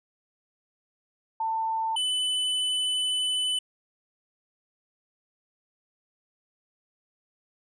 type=tone pair in turn; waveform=sine / square; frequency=893 / 3004 Hz; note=A5 / F#7; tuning=+25 / +26 cents; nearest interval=octave + major sixth; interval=2101 cents; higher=second; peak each=-25 dBFS; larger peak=neither; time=1.4-1.96 / 1.96-3.59 s; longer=second; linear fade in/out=5 ms; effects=resampled to 22050 Hz